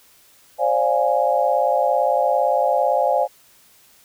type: chord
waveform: sine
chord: D half-diminished seventh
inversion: third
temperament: equal with one note detuned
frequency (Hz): 529.6 / 587.3 / 698.5 / 830.6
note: C5 / D5 / F5 / Ab5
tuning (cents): +21 / 0 / 0 / 0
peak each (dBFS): -21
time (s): 0.58-3.28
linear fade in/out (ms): 50
effects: white hiss -53 dBFS RMS until 4.04 s